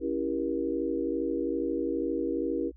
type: chord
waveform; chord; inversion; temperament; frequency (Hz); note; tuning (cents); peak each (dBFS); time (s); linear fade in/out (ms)
sine; C# diminished seventh; none; equal with one note detuned; 277.2 / 329.6 / 392 / 475.1; C#4 / E4 / G4 / Bb4; 0 / 0 / 0 / +33; -33 / -31 / -34 / -33; 0-2.72; 50
effects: added 60 Hz sine -49 dBFS peak until 2.76 s